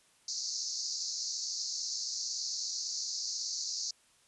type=band-pass noise; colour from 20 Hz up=pink; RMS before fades=-37 dBFS; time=0.28-3.91 s; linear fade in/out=5 ms; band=4300 to 6800 Hz; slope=96 dB/octave; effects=white hiss -66 dBFS RMS until 4.27 s + resampled to 24000 Hz